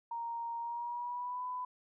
sine tone with pitch glide, 932.3 to 999.2 Hz, A#5 to B5, 0 to +20 cents, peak -36 dBFS, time 0.11-1.65 s, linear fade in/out 5 ms, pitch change +120 cents, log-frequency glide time 0.59-1.44 s, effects none

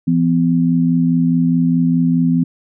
sine tone pair together, 168.6 / 253.4 Hz, E3 / B3, +39 / +45 cents, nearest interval perfect fifth, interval 706 cents, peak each -14 dBFS, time 0.07-2.44 s, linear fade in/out 10 ms, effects none

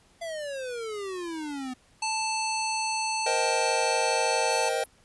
square exponential sweep, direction down, 683 to 250 Hz, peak -33 dBFS, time 0.21-1.74 s, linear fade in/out 10 ms
harmonic tone, 880 Hz, A5, in tune, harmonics 1 / 3 / 5 / 7 / 9 / 10, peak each -29 / -33 / -34 / -36 / -41 / -41 dBFS, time 2.02-4.69 s, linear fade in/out 5 ms
square chord, C minor seventh, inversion third, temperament just, 470.9 / 523.3 / 627.9 / 784.9 Hz, Bb4 / C5 / Eb5 / G5, +18 / 0 / +16 / +2 cents, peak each -32 dBFS, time 3.26-4.84 s, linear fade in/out 5 ms
pink high-pass noise, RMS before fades -40 dBFS, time 4.5-4.86 s, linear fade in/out 5 ms, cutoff 10000 Hz, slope 96 dB/octave
effects pink hiss -61 dBFS RMS until 5.04 s + resampled to 24000 Hz

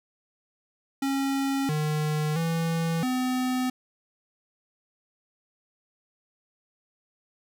square tone with pitch steps, 273.2 / 152.4 / 165.2 / 254.3 Hz, C#4 / D#3 / E3 / C4, -25 / -36 / +4 / -49 cents, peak -25 dBFS, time 1.02-3.7 s, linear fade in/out 5 ms, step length 670 ms, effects none

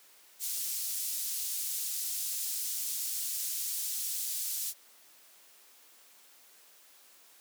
white band-pass noise, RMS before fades -35 dBFS, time 0.39-4.74 s, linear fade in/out 50 ms, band 5400 to 16000 Hz, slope 12 dB/octave, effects white hiss -59 dBFS RMS until 7.4 s + high-pass 300 Hz 12 dB/octave

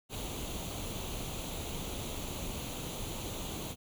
pink noise with comb filter, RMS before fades -39 dBFS, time 0.09-3.76 s, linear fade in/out 50 ms, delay 0.29 ms, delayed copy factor +0.65, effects none

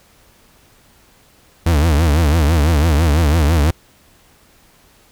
40% pulse tone with vibrato, 77.78 Hz, D#2, in tune, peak -10 dBFS, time 1.66-3.71 s, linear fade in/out 5 ms, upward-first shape triangle, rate 6 Hz, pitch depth 200 cents each way, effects pink hiss -51 dBFS RMS until 5.11 s

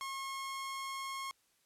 sawtooth tone, 1082 Hz, C#6, 42 cents flat, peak -35 dBFS, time 0.01-1.31 s, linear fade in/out 0 ms, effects white hiss -73 dBFS RMS until 1.65 s + low-pass 12000 Hz 12 dB/octave

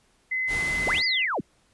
sine tone, 2040 Hz, C7, 44 cents flat, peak -24 dBFS, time 0.31-1.26 s, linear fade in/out 10 ms
pink noise, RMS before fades -34 dBFS, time 0.47-1.03 s, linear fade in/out 50 ms
sine linear two-way sweep, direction up then down, 64.5 to 5010 to 77.2 Hz, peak -24 dBFS, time 0.86-1.41 s, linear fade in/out 10 ms, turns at 1.04 s
effects pink hiss -64 dBFS RMS until 1.73 s + resampled to 24000 Hz

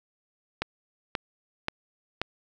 click train, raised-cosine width 0.3 ms, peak -11 dBFS, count 4, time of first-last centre 0.62-2.216 s, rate 1.88 Hz, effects none

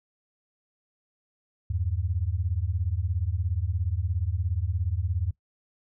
sine beating tone pair, 80.5 / 97.5 Hz, E2 / G2, -41 / -9 cents, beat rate 17 Hz, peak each -28 dBFS, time 1.7-5.31 s, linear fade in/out 5 ms, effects noise-tail reverb RT60 0.1 s tail -18 dB re dry

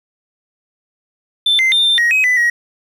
triangle tone with pitch steps, 3542 / 2077 / 3602 / 3580 / 1888 / 2537 / 1996 / 1899 Hz, A7 / C7 / A7 / A7 / A#6 / D#7 / B6 / A#6, +11 / -13 / +40 / +29 / +22 / +33 / +18 / +32 cents, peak -8 dBFS, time 1.46-2.5 s, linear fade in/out 5 ms, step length 130 ms, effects tanh soft clip ceiling -5 dBFS + 8-bit

